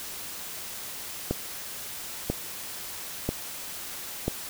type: click train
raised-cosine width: 2 ms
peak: -12 dBFS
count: 4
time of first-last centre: 1.31-4.28 s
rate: 1.01 Hz
effects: white hiss -38 dBFS RMS until 4.49 s